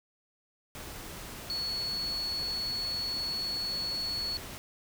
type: tone in noise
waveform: sine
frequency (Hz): 4392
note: C#8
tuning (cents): -17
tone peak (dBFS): -31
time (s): 1.5-4.37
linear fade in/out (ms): 0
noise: pink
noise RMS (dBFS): -43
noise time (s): 0.75-4.58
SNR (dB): +9
effects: none